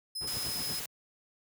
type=tone; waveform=sawtooth; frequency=5100 Hz; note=D#8; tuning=42 cents sharp; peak=-32 dBFS; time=0.15-0.8 s; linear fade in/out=10 ms
type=noise with tremolo; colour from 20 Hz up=brown; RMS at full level=-36 dBFS; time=0.21-0.81 s; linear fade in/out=0 ms; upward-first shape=triangle; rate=8.5 Hz; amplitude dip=95%
type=noise; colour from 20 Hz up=white; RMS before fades=-39 dBFS; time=0.27-0.86 s; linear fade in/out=5 ms
effects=high-pass 100 Hz 12 dB/octave